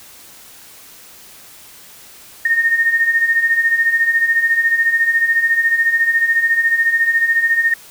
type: beating tone pair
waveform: sine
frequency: 1826 / 1840 Hz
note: A#6 / A#6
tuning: -36 / -23 cents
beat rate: 14 Hz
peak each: -19 / -13 dBFS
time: 2.45-7.74 s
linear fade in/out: 5 ms
effects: white hiss -41 dBFS RMS until 7.9 s